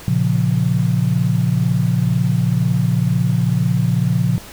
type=chord; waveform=sine; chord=Bb minor; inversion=none; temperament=equal; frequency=116.54 / 138.59 / 174.61 Hz; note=Bb2 / Db3 / F3; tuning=0 / 0 / 0 cents; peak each=-18 dBFS; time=0.08-4.38 s; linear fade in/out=0 ms; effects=pink hiss -37 dBFS RMS until 4.52 s